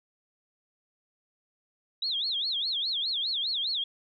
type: tone with vibrato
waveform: sine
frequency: 3729 Hz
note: A#7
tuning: in tune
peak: -27 dBFS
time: 2.02-3.84 s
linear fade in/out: 5 ms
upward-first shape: sine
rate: 4.9 Hz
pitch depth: 270 cents each way
effects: none